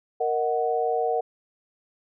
sine chord, D# minor, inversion second, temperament equal, 466.2 / 622.3 / 740 Hz, A#4 / D#5 / F#5, 0 / 0 / 0 cents, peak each -25 / -30 / -25 dBFS, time 0.2-1.21 s, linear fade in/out 10 ms, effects none

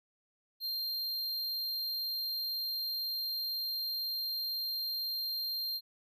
square tone, 4186 Hz, C8, in tune, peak -34 dBFS, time 0.6-5.81 s, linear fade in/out 50 ms, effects none

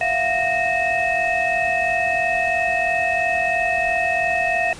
sine tone cluster, 672 / 715 / 1853 / 2591 Hz, E5 / F5 / A#6 / E7, +33 / +41 / -11 / -30 cents, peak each -23 dBFS, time 0.01-4.73 s, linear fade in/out 2 ms, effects pink hiss -38 dBFS RMS until 4.79 s + resampled to 22050 Hz

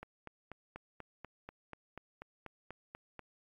click train, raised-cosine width 0.5 ms, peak -30 dBFS, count 14, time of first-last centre 0.03-3.193 s, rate 4.11 Hz, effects AAC 64 kbps

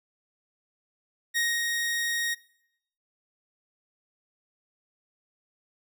sawtooth tone with ADSR envelope, 1872 Hz, A#6, 7 cents sharp, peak -20 dBFS, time 1.34-2.35 s, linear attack 29 ms, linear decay 240 ms, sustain -3 dB, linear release 19 ms, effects noise-tail reverb RT60 0.8 s tail -22 dB re dry

